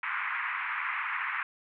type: band-pass noise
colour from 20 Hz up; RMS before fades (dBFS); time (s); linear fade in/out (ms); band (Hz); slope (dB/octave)
white; -33; 0.03-1.43; 2; 990 to 2300; 48
effects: none